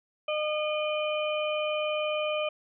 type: harmonic tone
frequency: 609 Hz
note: D#5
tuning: 37 cents flat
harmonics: 1 / 2 / 4 / 5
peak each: -28 / -36 / -35 / -37 dBFS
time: 0.28-2.49 s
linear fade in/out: 5 ms
effects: none